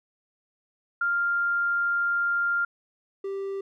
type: tone pair in turn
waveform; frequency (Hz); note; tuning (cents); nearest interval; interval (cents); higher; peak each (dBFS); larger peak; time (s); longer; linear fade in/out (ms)
sine / triangle; 1396.9 / 392; F6 / G4; 0 / 0; octave + minor seventh; 2200; first; -22 / -27; first; 1.01-2.65 / 3.24-3.61; first; 5
effects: none